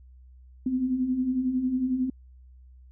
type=beating tone pair; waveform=sine; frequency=246.9 / 257.9 Hz; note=B3 / C4; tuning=0 / -25 cents; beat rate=11 Hz; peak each=-32 / -24 dBFS; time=0.66-2.1 s; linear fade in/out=5 ms; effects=added 63 Hz sine -48 dBFS peak until 2.91 s